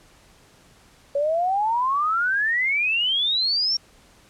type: exponential sweep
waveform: sine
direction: up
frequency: 554.4 to 5588 Hz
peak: -19 dBFS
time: 1.15-3.77 s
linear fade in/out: 5 ms
effects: pink hiss -54 dBFS RMS until 4.29 s + low-pass 10000 Hz 12 dB/octave